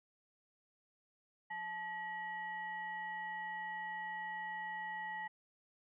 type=ring-modulated tone; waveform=triangle; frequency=523.3 Hz; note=C5; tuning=in tune; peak=-35 dBFS; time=1.5-5.28 s; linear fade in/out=10 ms; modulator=1390 Hz; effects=resampled to 8000 Hz